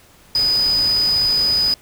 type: tone in noise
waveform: sine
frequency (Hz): 4978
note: D#8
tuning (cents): 0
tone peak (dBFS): -14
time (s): 0.35-1.74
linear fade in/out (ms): 2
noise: pink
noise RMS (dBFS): -31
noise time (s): 0.35-1.74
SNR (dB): +14
effects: pink hiss -49 dBFS RMS until 1.81 s